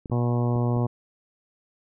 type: clicks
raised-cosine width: 3 ms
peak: -24 dBFS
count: 4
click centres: 0.058 / 0.099 / 0.561 / 0.769 s
type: harmonic tone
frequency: 120.7 Hz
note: B2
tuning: 39 cents flat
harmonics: 1 / 2 / 3 / 4 / 5 / 6 / 7 / 8 / 9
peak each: -22 / -28 / -32 / -34 / -36 / -38 / -39 / -40 / -41 dBFS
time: 0.11-0.87 s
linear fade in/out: 10 ms
effects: none